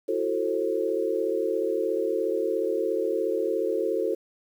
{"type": "chord", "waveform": "sine", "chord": "F# half-diminished seventh", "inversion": "third", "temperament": "just", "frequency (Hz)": [333, 370, 444, 532.8], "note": ["E4", "F#4", "A4", "C5"], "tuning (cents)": [18, 0, 16, 31], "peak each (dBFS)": [-31, -29, -27, -30], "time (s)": [0.08, 4.15], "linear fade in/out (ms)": 10, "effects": ["9-bit"]}